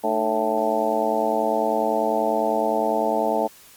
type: harmonic tone with a mistuned harmonic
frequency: 110 Hz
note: A2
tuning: in tune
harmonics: 2 / 3 / 4 / 5 / 6 / 7 / 8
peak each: -30 / -30 / -27 / -27 / -24 / -28 / -26 dBFS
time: 0.03-3.48 s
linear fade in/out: 20 ms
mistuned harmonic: 3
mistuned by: -110 cents
effects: white hiss -49 dBFS RMS until 3.76 s + Opus 32 kbps